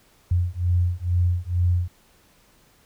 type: beating tone pair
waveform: sine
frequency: 87.31 / 89.51 Hz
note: F2 / F2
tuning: 0 / +43 cents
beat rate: 2.2 Hz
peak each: -22 dBFS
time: 0.31-1.88 s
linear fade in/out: 5 ms
effects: pink hiss -58 dBFS RMS until 2.85 s